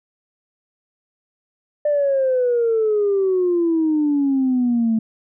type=exponential sweep; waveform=sine; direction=down; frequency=598 to 220 Hz; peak=-14 dBFS; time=1.85-4.99 s; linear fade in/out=5 ms; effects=tanh soft clip ceiling -11 dBFS